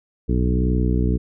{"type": "harmonic tone with a mistuned harmonic", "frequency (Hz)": 61.74, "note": "B1", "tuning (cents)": 0, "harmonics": [1, 2, 3, 4, 5, 6, 7], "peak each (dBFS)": [-19, -24, -24, -27, -27, -32, -30], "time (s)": [0.28, 1.18], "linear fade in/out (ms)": 20, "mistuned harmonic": 1, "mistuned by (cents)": 41, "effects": []}